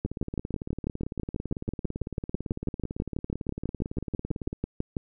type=two click trains; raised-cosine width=3 ms; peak=-20 / -15 dBFS; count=81 / 31; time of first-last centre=0.06-4.529 / 0.05-4.968 s; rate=17.9 / 6.1 Hz; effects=none